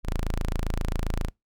sawtooth tone, 27.5 Hz, A0, in tune, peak -21 dBFS, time 0.03-1.31 s, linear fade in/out 50 ms, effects noise-tail reverb RT60 0.2 s tail -26 dB re dry

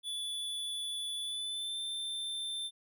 square tone with pitch glide, 3452 to 3563 Hz, A7 to A7, -34 to +21 cents, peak -36 dBFS, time 0.03-2.71 s, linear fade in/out 50 ms, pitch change +55 cents, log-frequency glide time 1.2-1.79 s, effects none

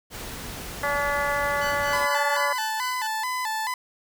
pink noise, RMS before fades -36 dBFS, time 0.1-2.08 s, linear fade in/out 50 ms
harmonic tone, 286.5 Hz, D4, 43 cents flat, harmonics 2 / 3 / 4 / 5 / 6 / 7, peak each -28 / -30 / -29 / -32 / -30 / -31 dBFS, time 0.83-2.53 s, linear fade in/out 5 ms
15% pulse tone with tremolo, 1500 Hz, F#6, 23 cents sharp, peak -25 dBFS, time 1.61-3.07 s, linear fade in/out 5 ms, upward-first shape sine, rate 4.2 Hz, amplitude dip 80%
30% pulse tone with vibrato, 940 Hz, A#5, 14 cents sharp, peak -23 dBFS, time 1.93-3.74 s, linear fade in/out 2 ms, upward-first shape square, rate 2.3 Hz, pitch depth 120 cents each way
effects none

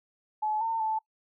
sine tone with pitch steps, 857 / 905 / 876 Hz, A5 / A5 / A5, -46 / +48 / -8 cents, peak -26 dBFS, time 0.42-0.99 s, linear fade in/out 10 ms, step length 190 ms, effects noise-tail reverb RT60 0.1 s tail -22 dB re dry

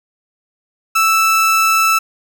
30% pulse tone, 1318.5 Hz, E6, in tune, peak -8 dBFS, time 0.95-1.99 s, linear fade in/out 10 ms, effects none

